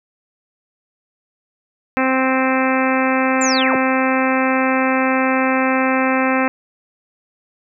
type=harmonic tone; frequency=261.6 Hz; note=C4; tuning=in tune; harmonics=1 / 2 / 3 / 4 / 5 / 6 / 7 / 8 / 9 / 10; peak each=-18 / -21 / -23 / -24 / -25 / -26 / -26 / -27 / -28 / -28 dBFS; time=1.97-6.48 s; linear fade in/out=0 ms
type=linear sweep; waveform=sine; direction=down; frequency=7459 to 109.5 Hz; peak=-19 dBFS; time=3.41-3.76 s; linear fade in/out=5 ms
effects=none